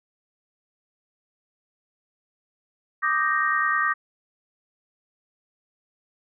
sine chord, Eb major seventh, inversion third, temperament equal, 1174.7 / 1244.5 / 1568 / 1864.7 Hz, D6 / Eb6 / G6 / Bb6, 0 / 0 / 0 / 0 cents, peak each -25 / -27 / -27 / -24 dBFS, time 3.02-3.94 s, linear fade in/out 20 ms, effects none

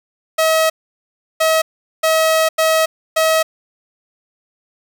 sawtooth tone bursts at uneven times, 640 Hz, D#5, 49 cents sharp, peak -8 dBFS, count 5, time 0.38-0.7 / 1.4-1.62 / 2.03-2.49 / 2.58-2.86 / 3.16-3.43 s, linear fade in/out 10 ms, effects none

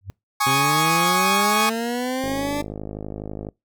sine tone with exponential growth, 97 Hz, G2, 18 cents flat, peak -24 dBFS, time 0.01-0.1 s, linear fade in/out 0 ms, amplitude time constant 18 ms
sawtooth chord, Ab suspended fourth, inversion none, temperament equal, 830.6 / 1108.7 / 1244.5 Hz, Ab5 / Db6 / Eb6, 0 / 0 / 0 cents, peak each -18 / -17 / -21 dBFS, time 0.4-1.7 s, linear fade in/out 10 ms
20% pulse linear sweep, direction up, 130 to 293.7 Hz, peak -18 dBFS, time 0.46-2.62 s, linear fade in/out 10 ms
click train, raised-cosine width 2 ms, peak -18 dBFS, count 66, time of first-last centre 2.24-3.488 s, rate 52.1 Hz
effects noise-tail reverb RT60 0.2 s tail -25 dB re dry

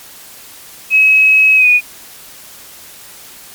sine tone with pitch glide, 2559 to 2466 Hz, D#7 to D#7, +48 to -16 cents, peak -5 dBFS, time 0.9-1.81 s, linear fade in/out 50 ms, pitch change -64 cents, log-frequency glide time 1.56-1.69 s, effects white hiss -36 dBFS RMS until 3.54 s + MP3 96 kbps

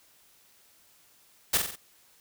white noise with echo, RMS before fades -23 dBFS, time 1.53-1.58 s, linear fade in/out 10 ms, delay 45 ms, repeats 4, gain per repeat -5 dB, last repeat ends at 1.76 s, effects white hiss -61 dBFS RMS until 2.2 s

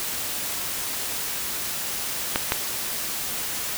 clicks, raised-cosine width 0.3 ms, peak -4 dBFS, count 2, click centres 2.359 / 2.521 s, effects white hiss -29 dBFS RMS until 3.77 s

